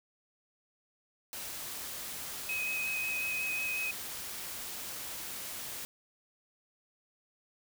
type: noise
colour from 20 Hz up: white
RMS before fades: -41 dBFS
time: 1.33-5.85 s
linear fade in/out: 0 ms
type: tone with vibrato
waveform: sine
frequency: 2530 Hz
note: D#7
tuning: 28 cents sharp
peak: -32 dBFS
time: 2.49-3.91 s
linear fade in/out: 2 ms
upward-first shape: square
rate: 5.5 Hz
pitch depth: 13 cents each way
effects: none